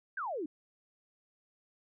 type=exponential sweep; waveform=sine; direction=down; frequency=1661.2 to 279.1 Hz; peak=-34 dBFS; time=0.17-0.46 s; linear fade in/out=5 ms; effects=none